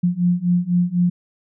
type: beating tone pair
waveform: sine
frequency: 174.61 / 178.61 Hz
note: F3 / F3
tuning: 0 / +39 cents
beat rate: 4 Hz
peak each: -19 / -18 dBFS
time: 0.03-1.1 s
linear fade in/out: 10 ms
effects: none